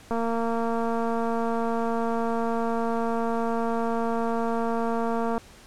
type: click train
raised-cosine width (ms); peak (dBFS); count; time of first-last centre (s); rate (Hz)
1; -15; 1213; 0.11-5.38; 230
effects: pink hiss -50 dBFS RMS until 5.66 s + low-pass 10000 Hz 12 dB/octave